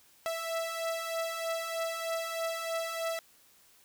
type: beating tone pair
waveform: sawtooth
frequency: 657 / 660.2 Hz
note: E5 / E5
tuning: -6 / +2 cents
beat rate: 3.2 Hz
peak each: -34 / -30 dBFS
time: 0.26-3.19 s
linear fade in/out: 0 ms
effects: white hiss -62 dBFS RMS until 3.84 s